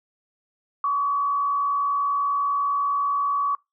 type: tone with frequency modulation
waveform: sine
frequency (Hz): 1135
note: C#6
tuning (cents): +41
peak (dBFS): -20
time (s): 0.84-3.55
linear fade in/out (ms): 2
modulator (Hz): 60.1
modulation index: 0.47
effects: noise-tail reverb RT60 0.2 s tail -24 dB re dry